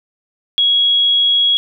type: tone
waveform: sine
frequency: 3322 Hz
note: G#7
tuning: in tune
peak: -10 dBFS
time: 0.58-1.57 s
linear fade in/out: 0 ms
effects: none